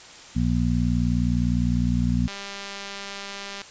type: harmonic tone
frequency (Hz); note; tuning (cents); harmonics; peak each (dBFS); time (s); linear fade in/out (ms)
59.8; A#1; +45; 1 / 2 / 3 / 4; -25 / -25 / -25 / -25; 0.35-2.28; 20
type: click train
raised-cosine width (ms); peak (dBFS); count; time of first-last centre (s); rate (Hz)
0.2; -18; 267; 2.28-3.617; 199
effects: white hiss -44 dBFS RMS until 3.7 s + resampled to 16000 Hz